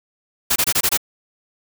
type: noise bursts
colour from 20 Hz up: white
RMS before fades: -17 dBFS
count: 6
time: 0.5-0.975 s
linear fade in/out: 10 ms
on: 60 ms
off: 23 ms
effects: none